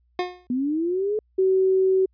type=tone with exponential decay; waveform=25% pulse; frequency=360 Hz; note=F#4; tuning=47 cents flat; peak=-16 dBFS; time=0.19-0.47 s; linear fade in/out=2 ms; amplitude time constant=59 ms
type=linear sweep; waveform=sine; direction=up; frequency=240.9 to 435.2 Hz; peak=-21 dBFS; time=0.5-1.19 s; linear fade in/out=2 ms
type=tone; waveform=sine; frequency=378.6 Hz; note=F#4; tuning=40 cents sharp; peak=-16 dBFS; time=1.38-2.06 s; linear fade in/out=10 ms
effects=added 60 Hz sine -61 dBFS peak until 2.13 s + resampled to 11025 Hz